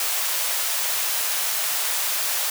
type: high-pass noise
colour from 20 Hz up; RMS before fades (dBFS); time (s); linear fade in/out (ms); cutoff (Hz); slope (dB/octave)
white; -24; 0-2.5; 2; 550; 24
effects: none